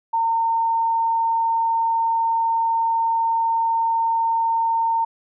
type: tone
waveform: sine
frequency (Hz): 912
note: A#5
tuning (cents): -38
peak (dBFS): -17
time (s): 0.13-5.05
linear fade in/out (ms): 10
effects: none